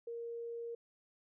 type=tone; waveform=sine; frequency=467.1 Hz; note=A#4; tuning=3 cents sharp; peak=-40 dBFS; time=0.07-0.75 s; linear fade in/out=5 ms; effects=none